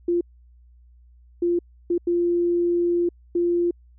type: tone bursts at uneven times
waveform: sine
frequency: 346.9 Hz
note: F4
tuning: 12 cents flat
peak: -18 dBFS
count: 5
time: 0.08-0.21 / 1.42-1.59 / 1.9-1.98 / 2.07-3.09 / 3.35-3.71 s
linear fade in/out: 5 ms
effects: added 60 Hz sine -49 dBFS peak until 3.98 s